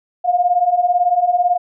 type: beating tone pair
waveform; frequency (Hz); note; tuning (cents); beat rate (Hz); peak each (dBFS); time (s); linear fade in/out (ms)
sine; 698.5 / 716.5; F5 / F5; 0 / +44; 18; -17 / -14; 0.24-1.58; 20
effects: none